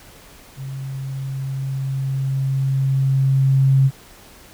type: tone with level ramp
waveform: sine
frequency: 134.7 Hz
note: C#3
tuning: 49 cents flat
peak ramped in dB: -27 to -10 dBFS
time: 0.56-3.91 s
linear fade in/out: 50 ms
effects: pink hiss -45 dBFS RMS until 4.53 s